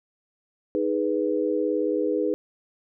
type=chord; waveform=sine; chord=G# minor; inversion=second; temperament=equal; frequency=311.1 / 415.3 / 493.9 Hz; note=D#4 / G#4 / B4; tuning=0 / 0 / 0 cents; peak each=-26 dBFS; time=0.75-2.34 s; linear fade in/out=0 ms; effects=none